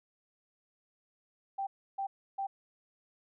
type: tone bursts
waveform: sine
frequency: 784 Hz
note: G5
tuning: in tune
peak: -32 dBFS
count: 3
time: 1.58-2.47 s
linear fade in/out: 10 ms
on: 90 ms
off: 310 ms
effects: none